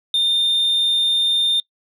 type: tone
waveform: sine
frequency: 3621 Hz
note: A7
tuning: 49 cents sharp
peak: -12 dBFS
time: 0.14-1.6 s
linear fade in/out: 2 ms
effects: noise-tail reverb RT60 0.1 s tail -24 dB re dry + tanh soft clip ceiling -14 dBFS